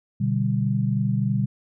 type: chord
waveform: sine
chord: G major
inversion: first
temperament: equal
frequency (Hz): 123.47 / 146.83 / 196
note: B2 / D3 / G3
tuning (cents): 0 / 0 / 0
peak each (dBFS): -23 / -26 / -24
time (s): 0.2-1.46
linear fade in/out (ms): 10
effects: none